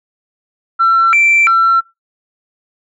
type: tone with pitch steps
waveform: sine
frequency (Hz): 1348 / 2343 / 1349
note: E6 / D7 / E6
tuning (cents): +38 / -5 / +40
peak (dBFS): -6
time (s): 0.79-1.81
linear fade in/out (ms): 20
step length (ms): 340
effects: noise-tail reverb RT60 0.2 s tail -21 dB re dry + tanh soft clip ceiling -4 dBFS